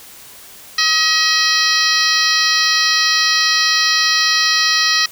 harmonic tone with a mistuned harmonic, 635 Hz, D#5, 35 cents sharp, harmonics 2 / 3 / 4 / 5 / 6 / 7 / 8 / 9, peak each -22 / -18 / -23 / -24 / -18 / -22 / -19 / -22 dBFS, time 0.78-5.06 s, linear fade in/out 5 ms, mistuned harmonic 6, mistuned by +98 cents, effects white hiss -39 dBFS RMS until 5.11 s

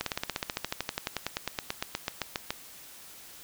slowing click train, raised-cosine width 0.2 ms, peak -12 dBFS, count 28, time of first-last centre 0.01-2.505 s, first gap 53 ms, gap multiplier 1.04, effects white hiss -49 dBFS RMS until 3.43 s

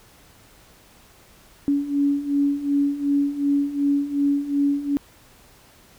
sine beating tone pair, 281.9 / 284.6 Hz, C#4 / C#4, +29 / +46 cents, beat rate 2.7 Hz, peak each -24 / -20 dBFS, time 1.68-4.97 s, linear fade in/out 0 ms, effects pink hiss -52 dBFS RMS until 5.98 s

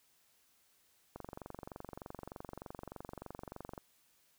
click train, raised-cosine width 1 ms, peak -30 dBFS, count 62, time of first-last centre 1.16-3.778 s, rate 23.3 Hz, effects white hiss -71 dBFS RMS until 4.38 s

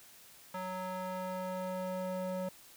square tone with band-pass filter sweep, 185 Hz, F#3, in tune, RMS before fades -38 dBFS, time 0.54-2.49 s, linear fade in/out 5 ms, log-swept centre 1000 to 520 Hz, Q 1.4, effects white hiss -57 dBFS RMS until 2.76 s

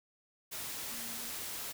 sine tone in noise, 233 Hz, A#3, 1 cent flat, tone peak -52 dBFS, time 0.9-1.32 s, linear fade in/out 20 ms, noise white, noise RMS -41 dBFS, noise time 0.51-1.73 s, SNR -14 dB, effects none

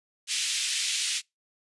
pink band-pass noise, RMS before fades -29 dBFS, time 0.27-1.22 s, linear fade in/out 50 ms, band 2500 to 9300 Hz, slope 24 dB/octave, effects noise-tail reverb RT60 0.2 s tail -26 dB re dry + resampled to 24000 Hz

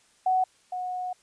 sine tone pair in turn, 745 / 730.5 Hz, F#5 / F#5, +12 / -22 cents, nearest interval unison, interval 34 cents, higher first, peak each -20 / -29 dBFS, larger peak first, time 0.26-0.44 / 0.72-1.13 s, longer second, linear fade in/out 5 ms, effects white hiss -62 dBFS RMS until 1.22 s + resampled to 22050 Hz

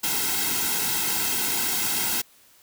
white noise with comb filter, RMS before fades -25 dBFS, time 0.03-2.22 s, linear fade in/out 10 ms, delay 1.7 ms, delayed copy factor -1, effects white hiss -56 dBFS RMS until 2.62 s

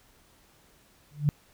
sine tone with exponential growth, 146.83 Hz, D3, in tune, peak -16 dBFS, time 1.11-1.29 s, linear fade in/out 0 ms, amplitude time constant 38 ms, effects pink hiss -61 dBFS RMS until 1.53 s

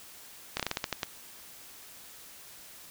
slowing click train, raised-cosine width 0.2 ms, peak -12 dBFS, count 9, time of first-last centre 0.57-1.032 s, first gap 26 ms, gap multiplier 1.22, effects white hiss -50 dBFS RMS until 2.9 s

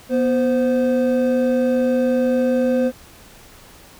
triangle tone pair together, 244.4 / 517.9 Hz, B3 / C5, -18 / -18 cents, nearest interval octave + minor second, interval 1300 cents, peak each -16 dBFS, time 0.09-2.92 s, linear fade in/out 50 ms, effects pink hiss -45 dBFS RMS until 3.99 s

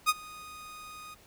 sawtooth tone with ADSR envelope, 1241 Hz, D#6, 5 cents flat, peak -16 dBFS, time 0.06-1.15 s, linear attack 32 ms, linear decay 36 ms, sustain -24 dB, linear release 18 ms, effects pink hiss -58 dBFS RMS until 1.26 s

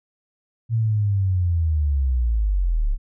sine linear sweep, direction down, 116.2 to 32.12 Hz, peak -17 dBFS, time 0.69-2.98 s, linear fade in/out 50 ms, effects none

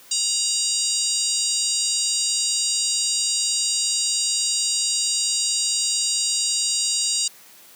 harmonic tone with a mistuned harmonic, 949 Hz, A#5, 31 cents sharp, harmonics 3 / 4 / 5 / 6 / 7 / 8 / 9, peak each -33 / -30 / -25 / -31 / -26 / -28 / -27 dBFS, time 0.11-7.28 s, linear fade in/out 5 ms, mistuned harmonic 7, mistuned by +41 cents, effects white hiss -48 dBFS RMS until 7.75 s + high-pass 150 Hz 12 dB/octave

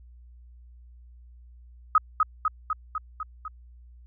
sine tone with echo, 1265 Hz, D#6, 28 cents sharp, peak -14 dBFS, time 1.95-1.98 s, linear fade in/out 2 ms, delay 250 ms, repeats 6, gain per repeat -3 dB, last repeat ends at 3.48 s, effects added 60 Hz sine -47 dBFS peak until 4.06 s

